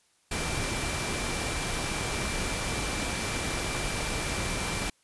sine tone in noise, 2349 Hz, D7, in tune, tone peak -39 dBFS, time 0.31-4.9 s, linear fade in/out 5 ms, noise pink, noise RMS -31 dBFS, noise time 0.31-4.9 s, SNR -11 dB, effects white hiss -67 dBFS RMS until 5.03 s + resampled to 24000 Hz

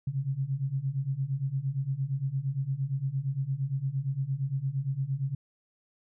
sine beating tone pair, 130.8 / 139.5 Hz, C3 / C#3, 0 / +11 cents, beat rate 8.7 Hz, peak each -32 / -30 dBFS, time 0.07-5.35 s, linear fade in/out 5 ms, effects none

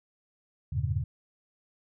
sine chord, E diminished seventh, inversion none, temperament equal with one note detuned, 82.41 / 98 / 114.01 / 138.59 Hz, E2 / G2 / Bb2 / Db3, 0 / 0 / -38 / 0 cents, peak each -32 dBFS, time 0.72-1.04 s, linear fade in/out 10 ms, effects none

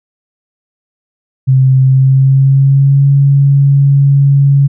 sine tone with pitch glide, 131.7 to 139.53 Hz, C3 to C#3, +12 to +12 cents, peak -4 dBFS, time 1.47-4.68 s, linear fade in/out 20 ms, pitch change +100 cents, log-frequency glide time 1.82-3.07 s, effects none

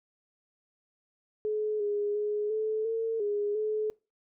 sine tone with pitch steps, 426.8 / 412.3 / 418.6 / 434.6 / 451.6 / 412.2 / 429.3 Hz, G#4 / G#4 / G#4 / A4 / A4 / G#4 / A4, +47 / -13 / +14 / -21 / +45 / -13 / -43 cents, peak -27 dBFS, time 1.45-3.9 s, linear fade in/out 0 ms, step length 350 ms, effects noise-tail reverb RT60 0.3 s tail -25 dB re dry

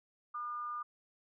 sine tone with amplitude modulation, 1209 Hz, D6, 50 cents sharp, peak -35 dBFS, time 0.34-0.83 s, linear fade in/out 10 ms, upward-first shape sine, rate 240 Hz, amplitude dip 45%, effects none

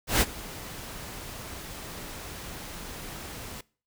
pink noise with ADSR envelope, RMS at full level -20 dBFS, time 0.07-3.61 s, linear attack 140 ms, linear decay 39 ms, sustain -20 dB, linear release 4 ms, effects noise-tail reverb RT60 0.4 s tail -23 dB re dry

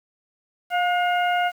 harmonic tone with a mistuned harmonic, 709 Hz, F5, 26 cents sharp, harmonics 1 / 2 / 3 / 4, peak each -20 / -26 / -30 / -32 dBFS, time 0.7-1.52 s, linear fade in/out 50 ms, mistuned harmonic 2, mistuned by +37 cents, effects 8-bit

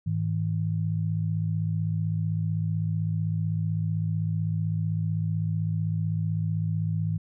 sine tone pair together, 104.23 / 160 Hz, G#2 / D#3, +7 / +49 cents, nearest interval perfect fifth, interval 742 cents, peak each -27 dBFS, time 0.06-7.18 s, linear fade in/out 10 ms, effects none

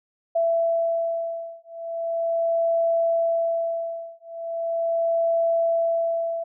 sine beating tone pair, 667 / 667.39 Hz, E5 / E5, +20 / +21 cents, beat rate 0.39 Hz, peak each -24 dBFS, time 0.35-6.44 s, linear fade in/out 10 ms, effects none

